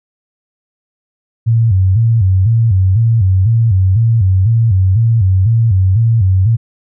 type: tone with vibrato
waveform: sine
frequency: 103.83 Hz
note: G#2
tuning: in tune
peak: -7 dBFS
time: 1.46-6.57 s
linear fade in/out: 20 ms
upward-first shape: square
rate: 2 Hz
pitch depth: 170 cents each way
effects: none